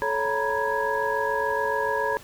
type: tone cluster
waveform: sine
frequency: 434.8 / 554 / 933 / 980 / 1660 Hz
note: A4 / C#5 / A#5 / B5 / G#6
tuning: -21 / -1 / +1 / -14 / -1 cents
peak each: -29 dBFS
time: 0.02-2.17 s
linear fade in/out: 0 ms
effects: pink hiss -47 dBFS RMS until 2.23 s